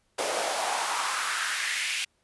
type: noise with high-pass filter sweep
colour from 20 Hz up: pink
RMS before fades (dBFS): -29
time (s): 0.18-2.05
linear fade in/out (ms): 10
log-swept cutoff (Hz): 490 to 2600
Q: 2.8
effects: pink hiss -71 dBFS RMS until 2.23 s + resampled to 24000 Hz